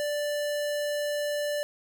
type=tone; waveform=square; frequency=587.3 Hz; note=D5; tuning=in tune; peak=-28 dBFS; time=0-1.63 s; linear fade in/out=0 ms; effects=none